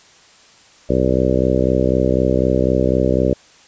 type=harmonic tone; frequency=64 Hz; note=C2; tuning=38 cents flat; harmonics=1 / 2 / 3 / 4 / 5 / 6 / 7 / 8 / 9; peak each=-22 / -22 / -22 / -22 / -22 / -22 / -22 / -22 / -22 dBFS; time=0.89-3.34 s; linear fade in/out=10 ms; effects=white hiss -48 dBFS RMS until 3.67 s + resampled to 16000 Hz